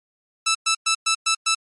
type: tone bursts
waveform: 10% pulse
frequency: 1318.5 Hz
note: E6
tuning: in tune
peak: -9 dBFS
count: 6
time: 0.46-1.55 s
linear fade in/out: 10 ms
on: 90 ms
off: 110 ms
effects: MP3 48 kbps